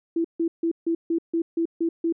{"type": "tone bursts", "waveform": "sine", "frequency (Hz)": 332.5, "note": "E4", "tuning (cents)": 15, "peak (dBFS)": -20, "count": 9, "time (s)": [0.16, 2.125], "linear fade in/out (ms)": 5, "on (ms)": 85, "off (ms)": 150, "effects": []}